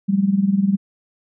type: tone with tremolo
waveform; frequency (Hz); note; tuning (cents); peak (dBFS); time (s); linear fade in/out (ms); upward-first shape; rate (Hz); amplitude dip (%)
sine; 196.7; G3; +6; -11; 0.08-0.77; 20; sine; 20; 75
effects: none